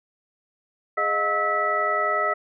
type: tone cluster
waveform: sine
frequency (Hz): 414.3 / 619 / 710 / 1298 / 1960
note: G#4 / D#5 / F5 / E6 / B6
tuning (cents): -4 / -9 / +28 / -27 / -14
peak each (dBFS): -32 / -27 / -31 / -23 / -27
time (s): 0.97-2.34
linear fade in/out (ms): 10
effects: none